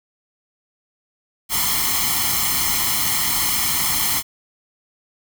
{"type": "noise with comb filter", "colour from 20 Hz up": "white", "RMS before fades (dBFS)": -20, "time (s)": [1.49, 4.23], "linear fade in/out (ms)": 50, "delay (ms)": 0.95, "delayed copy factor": 0.85, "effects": []}